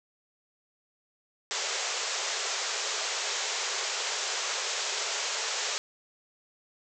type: band-pass noise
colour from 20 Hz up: white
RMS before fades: -32 dBFS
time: 1.51-5.78 s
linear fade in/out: 0 ms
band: 380 to 7500 Hz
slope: 96 dB/octave
effects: none